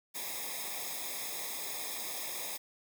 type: noise with comb filter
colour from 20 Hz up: white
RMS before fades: -39 dBFS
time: 0.14-2.58 s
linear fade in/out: 20 ms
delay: 0.68 ms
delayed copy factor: -1
effects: none